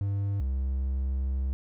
triangle tone pair in turn, 99.8 / 66.22 Hz, G2 / C2, +32 / +21 cents, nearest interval perfect fifth, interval 711 cents, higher first, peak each -24 dBFS, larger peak neither, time 0.01-0.4 / 0.4-1.53 s, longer second, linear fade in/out 0 ms, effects none

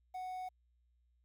triangle tone with quantisation, 740 Hz, F#5, in tune, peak -38 dBFS, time 0.14-0.49 s, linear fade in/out 10 ms, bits 11, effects added 60 Hz sine -70 dBFS peak until 1.24 s

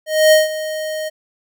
square tone with ADSR envelope, 622.3 Hz, D#5, in tune, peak -7 dBFS, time 0.06-1.1 s, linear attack 260 ms, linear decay 160 ms, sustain -15 dB, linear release 24 ms, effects none

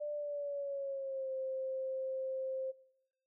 sine tone with pitch glide, 591 to 526.5 Hz, D5 to C5, +11 to +11 cents, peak -36 dBFS, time 0-2.72 s, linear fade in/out 20 ms, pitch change -200 cents, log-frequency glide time 0.13-1.32 s, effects noise-tail reverb RT60 0.9 s tail -21 dB re dry

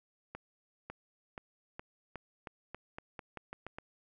accelerating click train, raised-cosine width 0.5 ms, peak -27 dBFS, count 13, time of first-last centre 0.35-3.785 s, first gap 550 ms, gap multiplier 0.87, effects none

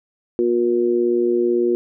sine tone with amplitude modulation, 358.2 Hz, F4, 44 cents sharp, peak -11 dBFS, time 0.39-1.75 s, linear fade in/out 0 ms, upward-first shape sine, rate 118 Hz, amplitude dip 85%, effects none

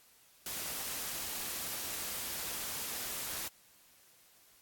white noise, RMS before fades -39 dBFS, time 0.46-3.48 s, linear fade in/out 2 ms, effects white hiss -63 dBFS RMS until 4.61 s + AAC 64 kbps

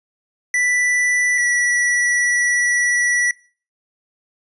square tone pair in turn, 1975.5 / 1947.2 Hz, B6 / B6, 0 / -25 cents, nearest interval unison, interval 25 cents, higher first, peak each -16 dBFS, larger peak neither, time 0.54-1.38 / 1.38-3.31 s, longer second, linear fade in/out 2 ms, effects noise-tail reverb RT60 0.4 s tail -22 dB re dry + resampled to 24000 Hz

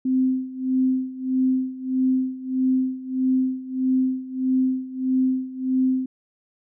sine tone with tremolo, 259.2 Hz, C4, 16 cents flat, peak -16 dBFS, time 0.05-6.06 s, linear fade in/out 5 ms, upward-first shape sine, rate 1.6 Hz, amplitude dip 85%, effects none

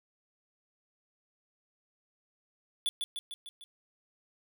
square tone with echo, 3459 Hz, A7, 30 cents flat, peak -28 dBFS, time 2.86-2.89 s, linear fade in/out 0 ms, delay 150 ms, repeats 5, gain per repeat -4 dB, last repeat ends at 3.64 s, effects none

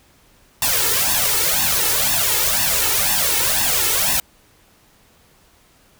white noise with flanger, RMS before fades -18 dBFS, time 0.62-4.2 s, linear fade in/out 2 ms, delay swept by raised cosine 1.1 to 2.3 ms, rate 2 Hz, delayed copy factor +0.95, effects pink hiss -54 dBFS RMS until 5.99 s

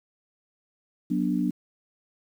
sine chord, B minor, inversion second, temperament equal with one note detuned, 185 / 243.1 / 293.7 Hz, F#3 / B3 / D4, 0 / -27 / 0 cents, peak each -27 dBFS, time 1.1-1.51 s, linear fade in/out 10 ms, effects 9-bit

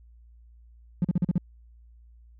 triangle tone bursts, 175.8 Hz, F3, 12 cents sharp, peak -16 dBFS, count 6, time 1.02-1.38 s, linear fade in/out 2 ms, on 25 ms, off 42 ms, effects tanh soft clip ceiling -16 dBFS + added 58 Hz sine -50 dBFS peak until 2.39 s

